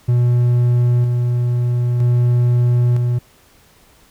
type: tone with tremolo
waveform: triangle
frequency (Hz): 121.6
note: B2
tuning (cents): -26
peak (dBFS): -9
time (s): 0.08-3.19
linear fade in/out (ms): 10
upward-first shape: square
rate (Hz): 0.52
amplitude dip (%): 30
effects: pink hiss -51 dBFS RMS until 4.1 s